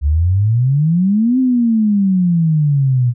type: exponential two-way sweep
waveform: sine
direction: up then down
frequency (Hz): 68.8 to 262.7 to 118.7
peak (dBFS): -10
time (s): 0.01-3.14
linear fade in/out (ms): 50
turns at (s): 1.39
effects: none